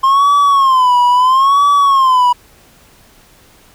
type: tone with vibrato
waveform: triangle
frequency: 1057 Hz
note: C6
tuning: 17 cents sharp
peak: -5 dBFS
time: 0.03-2.33 s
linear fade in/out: 10 ms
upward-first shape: sine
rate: 0.75 Hz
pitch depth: 140 cents each way
effects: pink hiss -46 dBFS RMS until 3.74 s